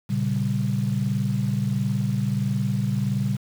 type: chord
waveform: sine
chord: G diminished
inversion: first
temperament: equal with one note detuned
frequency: 117.15 / 138.59 / 196 Hz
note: Bb2 / Db3 / G3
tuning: +9 / 0 / 0 cents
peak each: -25 dBFS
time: 0.09-3.37 s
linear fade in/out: 20 ms
effects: tanh soft clip ceiling -12 dBFS + 7-bit